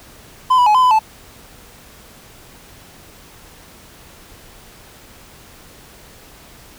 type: tone with pitch steps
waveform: triangle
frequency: 1020 / 984 / 845 / 1020 / 1004 / 875 Hz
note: C6 / B5 / G#5 / C6 / B5 / A5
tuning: -44 / -7 / +30 / -44 / +28 / -10 cents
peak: -7 dBFS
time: 0.5-0.992 s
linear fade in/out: 10 ms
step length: 82 ms
effects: pink hiss -43 dBFS RMS until 6.78 s